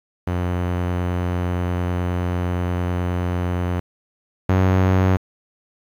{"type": "tone pair in turn", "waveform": "sawtooth", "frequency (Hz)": [89, 93.61], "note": ["F2", "F#2"], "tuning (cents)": [33, 21], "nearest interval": "minor second", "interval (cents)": 88, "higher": "second", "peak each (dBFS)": [-16, -10], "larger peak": "second", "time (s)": [[0.27, 3.8], [4.49, 5.17]], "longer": "first", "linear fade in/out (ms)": 5, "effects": ["low-pass 2000 Hz 12 dB/octave", "8-bit"]}